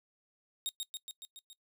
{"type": "tone with echo", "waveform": "sawtooth", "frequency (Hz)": 3729, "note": "A#7", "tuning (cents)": 0, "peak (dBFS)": -29, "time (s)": [0.66, 0.69], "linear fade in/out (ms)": 0, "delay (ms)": 140, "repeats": 6, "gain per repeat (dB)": -3, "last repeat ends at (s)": 1.53, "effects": ["noise-tail reverb RT60 0.1 s tail -22 dB re dry"]}